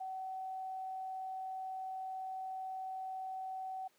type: tone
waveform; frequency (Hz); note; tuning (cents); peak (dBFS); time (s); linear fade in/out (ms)
sine; 757; F#5; +39; -39; 0-3.88; 10
effects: pink hiss -71 dBFS RMS until 3.98 s + high-pass 300 Hz 12 dB/octave